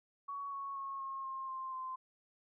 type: tone with pitch steps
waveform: sine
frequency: 1121 / 1106.8 / 1092.9 / 1079.1 / 1065.4 / 1052 / 1038.7 Hz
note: C#6 / C#6 / C#6 / C#6 / C6 / C6 / C6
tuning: +19 / -3 / -25 / -47 / +31 / +9 / -13 cents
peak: -39 dBFS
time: 0.28-1.96 s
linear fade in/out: 10 ms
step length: 240 ms
effects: none